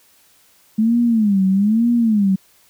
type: tone with vibrato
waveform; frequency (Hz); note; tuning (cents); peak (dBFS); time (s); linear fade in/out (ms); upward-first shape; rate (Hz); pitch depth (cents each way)
sine; 212.7; G#3; +42; -12; 0.78-2.36; 10; sine; 1.1; 200
effects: white hiss -54 dBFS RMS until 2.69 s